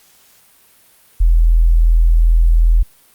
sine tone, 41.31 Hz, E1, 4 cents sharp, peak -7 dBFS, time 1.2-2.83 s, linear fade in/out 10 ms, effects white hiss -50 dBFS RMS until 3.14 s + Opus 48 kbps

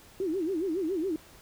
sine tone with vibrato, 350 Hz, F4, 4 cents sharp, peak -27 dBFS, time 0.2-1.16 s, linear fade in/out 2 ms, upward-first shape sine, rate 7.2 Hz, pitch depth 220 cents each way, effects pink hiss -54 dBFS RMS until 1.41 s

